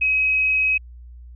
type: tone with frequency modulation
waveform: sine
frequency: 2543 Hz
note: D#7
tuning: 37 cents sharp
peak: -16 dBFS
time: 0.01-0.78 s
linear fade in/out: 10 ms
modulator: 24.1 Hz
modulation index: 0.24
effects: added 60 Hz sine -38 dBFS peak until 1.35 s